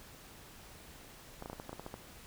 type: clicks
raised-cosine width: 1 ms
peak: -28 dBFS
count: 10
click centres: 1.424 / 1.459 / 1.499 / 1.531 / 1.599 / 1.694 / 1.73 / 1.796 / 1.864 / 1.941 s
effects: pink hiss -54 dBFS RMS until 2.26 s